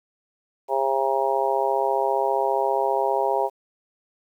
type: harmonic tone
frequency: 134.9 Hz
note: C#3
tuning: 47 cents flat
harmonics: 3 / 4 / 5 / 6 / 7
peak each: -26 / -26 / -26 / -26 / -26 dBFS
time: 0.68-3.5 s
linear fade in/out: 50 ms
effects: 9-bit